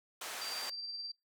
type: band-pass noise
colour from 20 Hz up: pink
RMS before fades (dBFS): -43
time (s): 0.21-0.7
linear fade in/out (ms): 5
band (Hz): 740 to 12000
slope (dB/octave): 12
type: tone with tremolo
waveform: sine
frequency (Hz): 4696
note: D8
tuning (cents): -1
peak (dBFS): -38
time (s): 0.41-1.12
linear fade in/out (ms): 10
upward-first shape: sine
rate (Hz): 19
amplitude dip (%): 35
effects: noise-tail reverb RT60 0.2 s tail -25 dB re dry

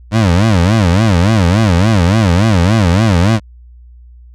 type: tone with vibrato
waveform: 25% pulse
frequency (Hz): 98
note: G2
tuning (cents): 0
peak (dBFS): -4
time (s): 0.11-3.4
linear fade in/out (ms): 50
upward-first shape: sine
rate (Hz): 3.5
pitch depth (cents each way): 260
effects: added 60 Hz sine -35 dBFS peak until 4.34 s + low-pass 7000 Hz 12 dB/octave

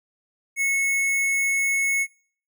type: tone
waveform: square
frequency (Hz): 2194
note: C#7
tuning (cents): -18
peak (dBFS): -21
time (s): 0.56-2.07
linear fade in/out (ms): 50
effects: noise-tail reverb RT60 0.5 s tail -23 dB re dry

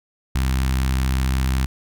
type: tone with notch filter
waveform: sawtooth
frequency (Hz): 65.3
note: C2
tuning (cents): -3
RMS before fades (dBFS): -20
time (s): 0.35-1.66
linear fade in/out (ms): 5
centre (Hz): 500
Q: 0.55
effects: none

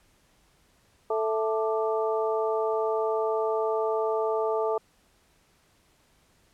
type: harmonic tone with a mistuned harmonic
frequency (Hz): 220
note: A3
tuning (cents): 0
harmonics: 2 / 3 / 4 / 5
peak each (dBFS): -26 / -30 / -32 / -34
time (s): 1.1-4.78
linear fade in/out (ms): 5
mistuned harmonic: 5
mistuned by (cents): +120
effects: pink hiss -64 dBFS RMS until 6.53 s + low-pass 12000 Hz 12 dB/octave

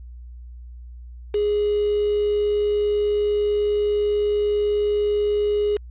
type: tone with quantisation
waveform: sine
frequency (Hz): 415.3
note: G#4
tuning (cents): 0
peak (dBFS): -18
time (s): 1.34-5.77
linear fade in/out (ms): 5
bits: 5
effects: added 60 Hz sine -36 dBFS peak until 5.9 s + resampled to 8000 Hz

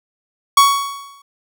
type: tone with exponential decay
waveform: 45% pulse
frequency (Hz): 1118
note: C#6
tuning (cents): +14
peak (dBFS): -5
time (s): 0.57-1.22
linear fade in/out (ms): 5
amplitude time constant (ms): 140
effects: none

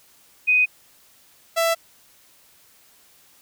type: tone pair in turn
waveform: sine / sawtooth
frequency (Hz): 2498 / 664.1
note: D#7 / E5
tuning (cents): +6 / +13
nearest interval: octave + major seventh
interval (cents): 2293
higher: first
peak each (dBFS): -14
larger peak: neither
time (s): 0.47-0.66 / 1.56-1.75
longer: neither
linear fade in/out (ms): 20
effects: white hiss -55 dBFS RMS until 3.41 s

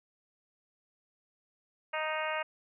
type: harmonic tone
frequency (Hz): 311.1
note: D#4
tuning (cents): 0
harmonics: 2 / 3 / 4 / 5 / 6 / 7 / 8 / 9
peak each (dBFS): -36 / -38 / -39 / -40 / -41 / -41 / -42 / -43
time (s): 1.93-2.43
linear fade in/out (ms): 10
effects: none

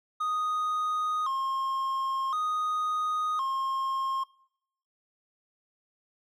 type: tone with vibrato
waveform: triangle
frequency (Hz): 1153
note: D6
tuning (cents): -32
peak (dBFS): -25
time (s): 0.2-4.24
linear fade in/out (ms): 10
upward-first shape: square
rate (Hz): 0.47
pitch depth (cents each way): 130
effects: noise-tail reverb RT60 0.7 s tail -22 dB re dry

